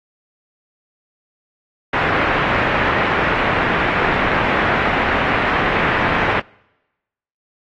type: low-pass noise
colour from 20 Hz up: white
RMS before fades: -18 dBFS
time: 1.93-6.4 s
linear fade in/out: 5 ms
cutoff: 2100 Hz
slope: 24 dB/octave
effects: noise-tail reverb RT60 1.0 s tail -26 dB re dry + AAC 32 kbps